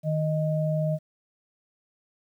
sine tone pair together, 155.56 / 622.2 Hz, D#3 / D#5, 0 / 0 cents, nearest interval 2 octaves, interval 2400 cents, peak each -24 / -28 dBFS, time 0.03-0.99 s, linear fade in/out 50 ms, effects 10-bit

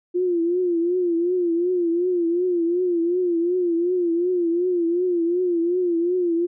sine tone with vibrato, 349.2 Hz, F4, in tune, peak -18 dBFS, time 0.14-6.47 s, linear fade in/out 20 ms, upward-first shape triangle, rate 2.7 Hz, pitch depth 100 cents each way, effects none

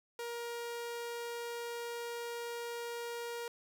sawtooth tone, 471.9 Hz, A#4, 21 cents sharp, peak -35 dBFS, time 0.19-3.48 s, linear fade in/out 2 ms, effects none

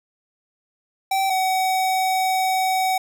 square tone pair in turn, 773 / 753.6 Hz, G5 / F#5, -24 / +32 cents, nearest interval unison, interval 44 cents, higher first, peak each -19 dBFS, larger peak neither, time 1.11-1.3 / 1.3-2.98 s, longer second, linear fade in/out 5 ms, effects none

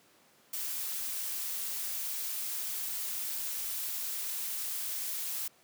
blue noise, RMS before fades -36 dBFS, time 0.53-5.48 s, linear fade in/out 5 ms, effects pink hiss -63 dBFS RMS until 5.63 s + high-pass 200 Hz 12 dB/octave

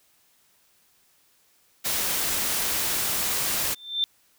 white noise, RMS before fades -26 dBFS, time 1.84-3.75 s, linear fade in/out 20 ms
sine tone with exponential growth, 3566 Hz, A7, 22 cents sharp, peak -18 dBFS, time 3.68-4.04 s, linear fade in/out 0 ms, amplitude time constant 78 ms
effects white hiss -63 dBFS RMS until 4.38 s

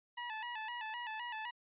20% pulse tone with vibrato, 917 Hz, A#5, 29 cents flat, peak -35 dBFS, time 0.17-1.51 s, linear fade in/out 10 ms, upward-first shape square, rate 3.9 Hz, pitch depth 87 cents each way, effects resampled to 8000 Hz

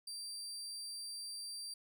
30% pulse tone, 4699 Hz, D8, in tune, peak -40 dBFS, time 0.07-1.74 s, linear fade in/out 5 ms, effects none

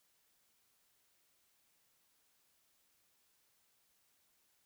silence, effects white hiss -75 dBFS RMS until 4.65 s

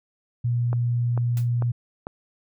sine tone, 120 Hz, B2, 49 cents flat, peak -20 dBFS, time 0.44-1.72 s, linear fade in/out 10 ms
click train, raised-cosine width 1 ms, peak -18 dBFS, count 4, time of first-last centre 0.73-2.069 s, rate 2.24 Hz
white noise with exponential decay, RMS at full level -37 dBFS, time 1.37-1.49 s, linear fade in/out 1 ms, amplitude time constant 26 ms
effects none

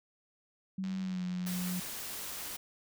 sine tone with pitch glide, 190 to 180.69 Hz, F#3 to F#3, +46 to -41 cents, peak -33 dBFS, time 0.78-1.8 s, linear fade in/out 5 ms, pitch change -87 cents, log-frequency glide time 1.01-1.24 s
click train, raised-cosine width 0.2 ms, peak -32 dBFS, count 78, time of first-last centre 0.84-1.696 s, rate 90 Hz
white noise, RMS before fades -41 dBFS, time 1.46-2.57 s, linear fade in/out 10 ms
effects none

